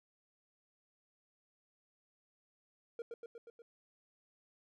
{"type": "tone with echo", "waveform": "triangle", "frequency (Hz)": 466.2, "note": "A#4", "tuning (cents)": 0, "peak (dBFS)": -37, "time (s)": [2.99, 3.02], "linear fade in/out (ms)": 2, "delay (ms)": 120, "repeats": 5, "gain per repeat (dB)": -3, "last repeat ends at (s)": 3.62, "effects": []}